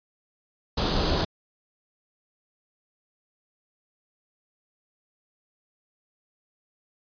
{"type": "noise with comb filter", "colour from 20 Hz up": "pink", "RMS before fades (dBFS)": -24, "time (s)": [0.77, 1.25], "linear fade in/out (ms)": 10, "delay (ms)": 0.23, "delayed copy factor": 0.6, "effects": ["resampled to 11025 Hz"]}